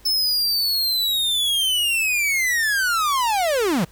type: linear sweep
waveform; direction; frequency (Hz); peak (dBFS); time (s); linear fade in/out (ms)
45% pulse; down; 5274 to 143.1; -18; 0.05-3.85; 10
effects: added 50 Hz sine -49 dBFS peak until 3.91 s + pink hiss -52 dBFS RMS until 3.91 s